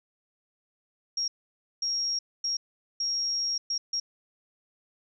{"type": "tone bursts at uneven times", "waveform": "sine", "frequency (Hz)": 5588, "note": "F8", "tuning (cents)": 0, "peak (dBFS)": -26, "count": 6, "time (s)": [[1.17, 1.28], [1.82, 2.19], [2.44, 2.57], [3, 3.58], [3.7, 3.78], [3.93, 4]], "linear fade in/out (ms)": 5, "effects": []}